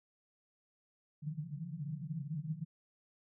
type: band-pass noise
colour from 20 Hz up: white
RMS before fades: -41 dBFS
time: 1.22-2.65 s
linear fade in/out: 20 ms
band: 140 to 170 Hz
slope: 96 dB/octave
effects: none